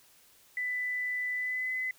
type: tone with pitch glide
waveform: sine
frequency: 1992 to 2023 Hz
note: B6 to B6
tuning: +14 to +41 cents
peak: -30 dBFS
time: 0.57-1.91 s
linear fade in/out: 2 ms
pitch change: +27 cents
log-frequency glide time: 1.35-1.73 s
effects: white hiss -61 dBFS RMS until 1.98 s